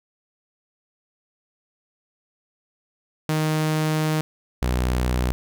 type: tone pair in turn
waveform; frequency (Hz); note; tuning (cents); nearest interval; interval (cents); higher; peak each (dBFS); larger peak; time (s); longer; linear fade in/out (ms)
sawtooth; 155.56 / 62.09; D#3 / B1; 0 / +10; octave + major third; 1590; first; -16 / -16; neither; 3.29-4.21 / 4.62-5.32; first; 0
effects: none